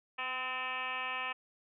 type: tone with frequency modulation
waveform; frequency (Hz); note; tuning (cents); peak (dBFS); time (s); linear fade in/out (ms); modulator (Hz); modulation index
sine; 1800; A6; +39; -34; 0.18-1.33; 10; 258; 4
effects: none